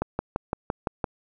click train, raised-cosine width 1 ms, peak -11 dBFS, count 7, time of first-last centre 0.02-1.042 s, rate 5.87 Hz, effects none

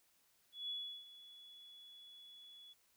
sine tone with ADSR envelope, 3396 Hz, G#7, 38 cents sharp, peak -39 dBFS, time 0.52-2.74 s, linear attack 170 ms, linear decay 350 ms, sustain -16 dB, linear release 21 ms, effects white hiss -74 dBFS RMS until 2.96 s

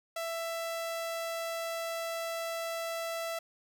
sawtooth tone, 664 Hz, E5, 12 cents sharp, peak -30 dBFS, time 0.16-3.39 s, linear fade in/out 5 ms, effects none

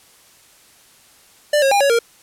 square tone with pitch steps, 592 / 543 / 807 / 559 / 466.2 Hz, D5 / C#5 / G#5 / C#5 / A#4, +14 / -36 / -50 / +14 / 0 cents, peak -13 dBFS, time 1.53-1.99 s, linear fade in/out 5 ms, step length 92 ms, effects white hiss -50 dBFS RMS until 2.22 s + low-pass 12000 Hz 12 dB/octave

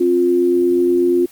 sine tone pair together, 264 / 352.4 Hz, C4 / F4, +16 / +16 cents, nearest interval perfect fourth, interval 500 cents, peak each -19 / -12 dBFS, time 0-1.26 s, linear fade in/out 10 ms, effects white hiss -45 dBFS RMS until 1.31 s + Opus 24 kbps

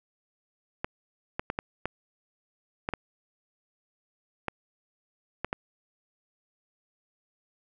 clicks, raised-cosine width 0.5 ms, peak -14 dBFS, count 10, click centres 0.845 / 1.395 / 1.501 / 1.589 / 1.856 / 2.889 / 2.937 / 4.483 / 5.446 / 5.529 s, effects none

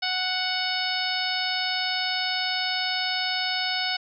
harmonic tone, 740 Hz, F#5, in tune, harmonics 1 / 2 / 3 / 4 / 5 / 6 / 7, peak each -32 / -32 / -32 / -32 / -32 / -32 / -32 dBFS, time 0.02-3.97 s, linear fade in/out 10 ms, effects none

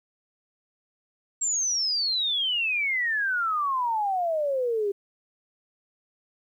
sine exponential sweep, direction down, 7550 to 391.7 Hz, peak -23 dBFS, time 1.41-4.92 s, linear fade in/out 10 ms, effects 10-bit

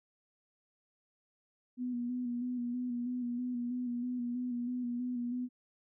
sine tone with vibrato, 244.9 Hz, B3, 14 cents flat, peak -33 dBFS, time 1.77-5.49 s, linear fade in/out 50 ms, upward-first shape square, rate 3.1 Hz, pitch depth 28 cents each way, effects none

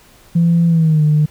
sine tone with pitch glide, 169 to 151.43 Hz, E3 to D#3, +43 to -47 cents, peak -8 dBFS, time 0.35-1.26 s, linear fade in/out 10 ms, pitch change -190 cents, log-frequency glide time 0.67-1.03 s, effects tanh soft clip ceiling -5 dBFS + pink hiss -47 dBFS RMS until 1.3 s

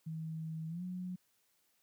sine tone with pitch glide, 160 to 181.68 Hz, D#3 to F#3, +49 to -31 cents, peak -38 dBFS, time 0.06-1.16 s, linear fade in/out 10 ms, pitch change +220 cents, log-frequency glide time 0.68-0.83 s, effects white hiss -75 dBFS RMS until 1.82 s + high-pass 80 Hz 12 dB/octave

